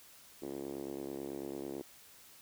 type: tone with band-pass filter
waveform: 5% pulse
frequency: 69.1 Hz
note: C#2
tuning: 5 cents flat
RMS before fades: -42 dBFS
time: 0.42-1.82 s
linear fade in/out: 5 ms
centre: 340 Hz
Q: 2.8
effects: white hiss -58 dBFS RMS until 2.41 s